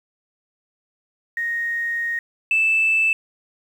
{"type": "tone pair in turn", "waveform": "sine", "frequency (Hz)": [1864.7, 2637], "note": ["A#6", "E7"], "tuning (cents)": [0, 0], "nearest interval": "tritone", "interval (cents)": 600, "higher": "second", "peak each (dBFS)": [-21, -14], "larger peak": "second", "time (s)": [[1.37, 2.19], [2.51, 3.13]], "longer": "first", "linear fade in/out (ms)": 2, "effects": ["tanh soft clip ceiling -11 dBFS", "8-bit"]}